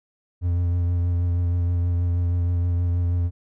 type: tone with vibrato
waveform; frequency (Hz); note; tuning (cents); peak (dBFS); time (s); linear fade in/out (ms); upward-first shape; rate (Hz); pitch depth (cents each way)
triangle; 87.31; F2; 0; -17; 0.41-3.31; 50; triangle; 6.3; 26
effects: none